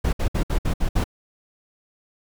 brown noise bursts, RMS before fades -20 dBFS, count 7, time 0.04-1.042 s, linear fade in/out 10 ms, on 90 ms, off 62 ms, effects none

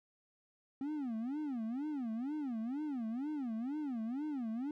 triangle tone with vibrato, 260 Hz, C4, 11 cents flat, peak -34 dBFS, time 0.81-4.71 s, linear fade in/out 2 ms, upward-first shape sine, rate 2.1 Hz, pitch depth 290 cents each way, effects none

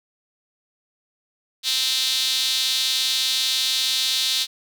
sawtooth tone with high-pass filter, 260.2 Hz, C4, 9 cents flat, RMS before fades -22 dBFS, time 1.63-4.47 s, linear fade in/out 50 ms, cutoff 3800 Hz, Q 3.9, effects none

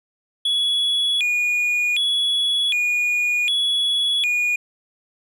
triangle tone with vibrato, 2875 Hz, F7, 50 cents sharp, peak -16 dBFS, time 0.45-4.56 s, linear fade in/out 5 ms, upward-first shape square, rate 0.66 Hz, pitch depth 280 cents each way, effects none

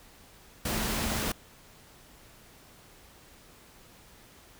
sine tone in noise, 219 Hz, A3, 8 cents flat, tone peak -37 dBFS, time 0.65-1.32 s, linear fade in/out 5 ms, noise pink, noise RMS -31 dBFS, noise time 0.65-1.32 s, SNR -9 dB, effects pink hiss -55 dBFS RMS until 4.59 s

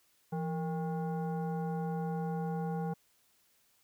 sine tone with frequency modulation, 168.6 Hz, E3, 39 cents sharp, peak -32 dBFS, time 0.32-2.94 s, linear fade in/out 10 ms, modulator 632 Hz, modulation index 0.82, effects white hiss -70 dBFS RMS until 3.83 s

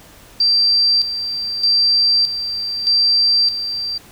sine tone with tremolo, 4699 Hz, D8, in tune, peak -11 dBFS, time 0.4-3.98 s, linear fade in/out 5 ms, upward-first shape square, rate 0.81 Hz, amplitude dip 65%, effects pink hiss -44 dBFS RMS until 4.11 s

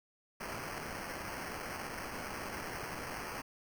blue noise with sample-and-hold, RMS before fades -42 dBFS, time 0.4-3.42 s, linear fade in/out 10 ms, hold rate 3675 Hz, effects none

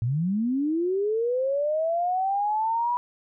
sine linear sweep, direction up, 108.2 to 981 Hz, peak -22 dBFS, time 0.02-2.97 s, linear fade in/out 0 ms, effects none

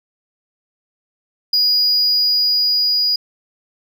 sine tone with level ramp, 4900 Hz, D#8, 27 cents flat, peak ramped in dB -9 to -12 dBFS, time 1.53-3.16 s, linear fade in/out 5 ms, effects tanh soft clip ceiling -11 dBFS

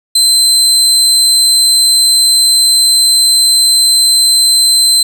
30% pulse tone, 4085 Hz, C8, 42 cents flat, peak -3 dBFS, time 0.15-5.03 s, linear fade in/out 5 ms, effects none

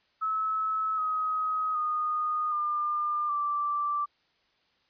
sine tone with pitch steps, 1296 / 1263.5 / 1231.8 / 1200.9 / 1170.7 Hz, E6 / D#6 / D#6 / D6 / D6, -30 / +26 / -18 / +38 / -6 cents, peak -26 dBFS, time 0.21-4.06 s, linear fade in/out 20 ms, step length 770 ms, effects white hiss -69 dBFS RMS until 4.89 s + resampled to 11025 Hz

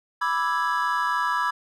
triangle chord, E dominant seventh, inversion second, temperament equal, 987.8 / 1174.7 / 1318.5 / 1661.2 Hz, B5 / D6 / E6 / G#6, 0 / 0 / 0 / 0 cents, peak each -24 / -26 / -27 / -26 dBFS, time 0.21-1.51 s, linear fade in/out 10 ms, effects none

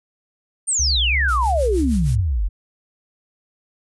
sine exponential sweep, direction down, 9170 to 41.2 Hz, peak -17 dBFS, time 0.67-2.49 s, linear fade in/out 20 ms
sine tone with vibrato, 65.41 Hz, C2, in tune, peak -19 dBFS, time 0.79-2.21 s, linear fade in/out 10 ms, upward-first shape square, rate 3 Hz, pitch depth 100 cents each way
blue noise with tremolo, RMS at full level -34 dBFS, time 1.28-2.16 s, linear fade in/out 10 ms, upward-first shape sine, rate 6.4 Hz, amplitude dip 75%
effects resampled to 24000 Hz

